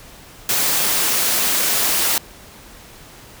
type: high-pass noise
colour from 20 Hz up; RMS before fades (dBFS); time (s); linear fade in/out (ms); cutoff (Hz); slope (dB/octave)
white; -18; 0.49-2.18; 2; 170; 12
effects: pink hiss -42 dBFS RMS until 3.4 s